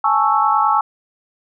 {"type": "chord", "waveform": "sine", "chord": "A major seventh", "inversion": "third", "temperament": "equal", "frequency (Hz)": [830.6, 880, 1108.7, 1318.5], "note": ["G#5", "A5", "C#6", "E6"], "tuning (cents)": [0, 0, 0, 0], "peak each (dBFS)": -18, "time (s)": [0.04, 0.81], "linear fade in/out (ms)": 5, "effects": []}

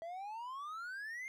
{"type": "exponential sweep", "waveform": "triangle", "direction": "up", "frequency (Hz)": [651, 2140], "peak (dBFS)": -40, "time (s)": [0.02, 1.28], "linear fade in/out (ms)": 0, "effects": []}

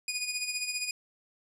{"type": "tone with tremolo", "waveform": "15% pulse", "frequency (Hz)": 2467, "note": "D#7", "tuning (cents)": -15, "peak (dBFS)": -22, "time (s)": [0.08, 0.91], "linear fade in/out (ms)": 2, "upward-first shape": "sine", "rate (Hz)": 15, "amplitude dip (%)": 60, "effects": ["low-pass 12000 Hz 12 dB/octave"]}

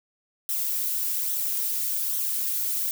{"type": "noise with flanger", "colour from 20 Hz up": "violet", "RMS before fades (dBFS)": -27, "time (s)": [0.49, 2.91], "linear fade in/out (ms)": 0, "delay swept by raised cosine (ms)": [0.41, 3.21], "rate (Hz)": 1.2, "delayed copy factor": -0.55, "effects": []}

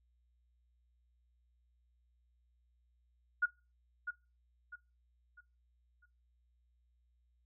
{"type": "tone with echo", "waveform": "sine", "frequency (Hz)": 1438, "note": "F#6", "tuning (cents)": -50, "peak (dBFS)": -26, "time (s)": [3.42, 3.46], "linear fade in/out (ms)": 10, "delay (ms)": 650, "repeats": 4, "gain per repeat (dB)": -9, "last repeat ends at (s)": 6.06, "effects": ["noise-tail reverb RT60 0.3 s tail -24 dB re dry", "added 60 Hz sine -70 dBFS peak until 7.45 s"]}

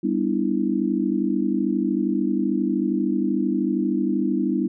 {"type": "chord", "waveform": "sine", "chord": "E minor seventh", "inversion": "first", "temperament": "just", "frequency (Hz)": [197.78, 247.2, 296.7, 329.6], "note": ["G3", "B3", "D4", "E4"], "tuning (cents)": [16, 2, 18, 0], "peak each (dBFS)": -25, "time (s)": [0.03, 4.68], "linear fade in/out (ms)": 10, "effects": []}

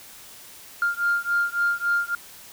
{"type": "beating tone pair", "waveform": "sine", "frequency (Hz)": [1400, 1403.6], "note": ["F6", "F6"], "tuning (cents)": [4, 8], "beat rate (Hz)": 3.6, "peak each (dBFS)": -23, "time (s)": [0.82, 2.15], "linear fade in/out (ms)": 2, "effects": ["tanh soft clip ceiling -14 dBFS", "white hiss -45 dBFS RMS until 2.52 s"]}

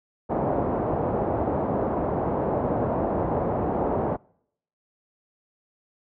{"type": "low-pass noise", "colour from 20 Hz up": "white", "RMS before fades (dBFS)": -25, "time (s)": [0.29, 4.17], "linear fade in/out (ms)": 20, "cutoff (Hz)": 790, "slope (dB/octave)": 24, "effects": ["noise-tail reverb RT60 0.7 s tail -26 dB re dry", "high-pass 60 Hz 12 dB/octave"]}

